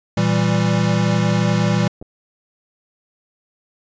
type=chord; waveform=square; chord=E diminished; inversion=second; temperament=equal; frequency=116.54 / 164.81 / 196 Hz; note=Bb2 / E3 / G3; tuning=0 / 0 / 0 cents; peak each=-20 dBFS; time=0.17-1.88 s; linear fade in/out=5 ms
type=clicks; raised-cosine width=2 ms; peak=-23 dBFS; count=2; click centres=2.015 / 2.025 s
effects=resampled to 16000 Hz